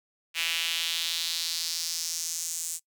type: tone with high-pass filter sweep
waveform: sawtooth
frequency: 166.1 Hz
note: E3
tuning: 13 cents sharp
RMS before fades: -31 dBFS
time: 0.34-2.8 s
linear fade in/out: 50 ms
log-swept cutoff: 2600 to 7700 Hz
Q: 2.7
effects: noise-tail reverb RT60 0.1 s tail -21 dB re dry